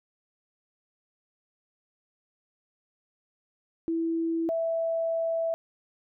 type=tone pair in turn; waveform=sine; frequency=329.6 / 659.2 Hz; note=E4 / E5; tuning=0 / 0 cents; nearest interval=octave; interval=1200 cents; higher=second; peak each=-25 dBFS; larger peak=neither; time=3.88-4.49 / 4.49-5.54 s; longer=second; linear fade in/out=0 ms; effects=none

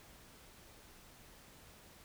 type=silence; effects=pink hiss -59 dBFS RMS until 2.04 s

